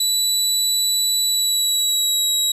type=tone with pitch glide; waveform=25% pulse; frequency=3951 to 3861 Hz; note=B7 to B7; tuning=0 to -40 cents; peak=-12 dBFS; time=0-2.52 s; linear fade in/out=5 ms; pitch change=-40 cents; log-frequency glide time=1.23-2.34 s; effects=8-bit